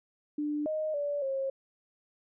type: tone with pitch steps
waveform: sine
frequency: 296.9 / 621 / 578 / 539 Hz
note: D4 / D#5 / D5 / C#5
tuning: +19 / -3 / -28 / -49 cents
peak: -29 dBFS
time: 0.38-1.5 s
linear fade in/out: 5 ms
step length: 280 ms
effects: none